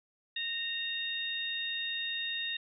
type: harmonic tone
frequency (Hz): 925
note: A#5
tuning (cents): -14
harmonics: 2 / 3 / 4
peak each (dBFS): -39 / -39 / -35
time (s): 0.36-2.57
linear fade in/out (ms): 5
effects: none